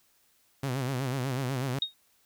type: tone with vibrato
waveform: sawtooth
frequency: 130.81 Hz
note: C3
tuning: in tune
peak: -25 dBFS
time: 0.63-1.79 s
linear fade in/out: 5 ms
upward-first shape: sine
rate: 8.1 Hz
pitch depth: 110 cents each way
type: tone with exponential decay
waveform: sine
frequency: 3734 Hz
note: A#7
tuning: 2 cents sharp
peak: -22 dBFS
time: 1.82-1.94 s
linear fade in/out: 2 ms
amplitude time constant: 24 ms
effects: white hiss -67 dBFS RMS until 2.25 s